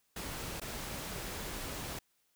pink noise with dropouts, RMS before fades -41 dBFS, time 0.16-1.99 s, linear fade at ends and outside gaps 5 ms, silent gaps 0.6-0.615 s, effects white hiss -75 dBFS RMS until 2.35 s

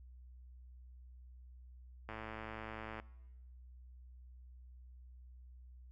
click train, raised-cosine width 0.5 ms, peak -30 dBFS, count 101, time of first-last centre 2.09-2.999 s, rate 110 Hz, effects noise-tail reverb RT60 1.0 s tail -21 dB re dry + added 62 Hz sine -53 dBFS peak until 5.91 s

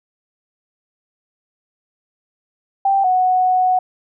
sine tone pair in turn, 784 / 738.4 Hz, G5 / F#5, 0 / -4 cents, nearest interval minor second, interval 104 cents, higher first, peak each -12 dBFS, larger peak neither, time 2.85-3.04 / 3.04-3.79 s, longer second, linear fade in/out 5 ms, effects none

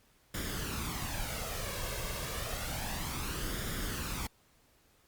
pink noise with flanger, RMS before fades -37 dBFS, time 0.34-4.27 s, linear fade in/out 5 ms, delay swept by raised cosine 0.57 to 1.87 ms, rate 0.3 Hz, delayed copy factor +0.55, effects pink hiss -67 dBFS RMS until 5.07 s + Opus 48 kbps

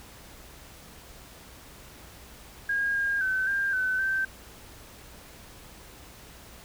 sine tone with pitch steps, 1628 / 1618 / 1528 / 1596 / 1516 / 1556 Hz, G#6 / G#6 / G6 / G6 / F#6 / G6, -35 / -46 / -45 / +31 / +42 / -13 cents, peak -24 dBFS, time 2.69-4.25 s, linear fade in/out 5 ms, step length 260 ms, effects added 60 Hz sine -55 dBFS peak until 6.64 s + pink hiss -49 dBFS RMS until 6.64 s

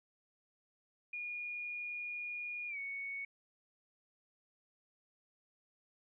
sine tone with pitch glide, 2437 to 2222 Hz, D#7 to C#7, -37 to +4 cents, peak -39 dBFS, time 1.13-3.25 s, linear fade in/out 5 ms, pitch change -159 cents, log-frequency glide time 2.68-2.78 s, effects none

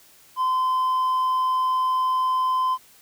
sine tone with hard clipping, 1028 Hz, C6, 31 cents flat, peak -20 dBFS, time 0.36-2.78 s, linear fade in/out 50 ms, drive 2 dB, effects white hiss -53 dBFS RMS until 3.01 s

